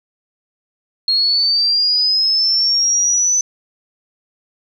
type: linear sweep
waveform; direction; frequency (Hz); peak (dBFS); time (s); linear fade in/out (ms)
sine; up; 4249 to 6050; -12; 1.08-3.41; 2
effects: 8-bit